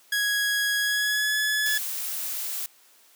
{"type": "tone with pitch glide", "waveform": "sawtooth", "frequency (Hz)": [1661.2, 1707.9], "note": ["G#6", "G#6"], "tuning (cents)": [0, 48], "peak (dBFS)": -19, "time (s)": [0.12, 1.78], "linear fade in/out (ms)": 5, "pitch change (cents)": 48, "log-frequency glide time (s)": [0.79, 1.37]}
{"type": "noise", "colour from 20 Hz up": "blue", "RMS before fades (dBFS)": -31, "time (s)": [1.66, 2.66], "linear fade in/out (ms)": 0}
{"effects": ["white hiss -57 dBFS RMS until 3.15 s", "high-pass 300 Hz 12 dB/octave"]}